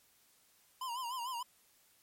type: tone with vibrato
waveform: square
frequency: 987.8 Hz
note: B5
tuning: in tune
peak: -38 dBFS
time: 0.81-1.43 s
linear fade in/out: 5 ms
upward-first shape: sine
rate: 6.7 Hz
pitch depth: 110 cents each way
effects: white hiss -68 dBFS RMS until 2.02 s + MP3 64 kbps